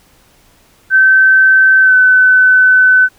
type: tone with pitch glide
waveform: sine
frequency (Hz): 1541 to 1511.9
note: G6 to F#6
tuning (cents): -30 to +37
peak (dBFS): -4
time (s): 0.9-3.09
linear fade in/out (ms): 50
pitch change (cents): -33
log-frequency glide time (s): 1.81-1.95
effects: pink hiss -49 dBFS RMS until 3.18 s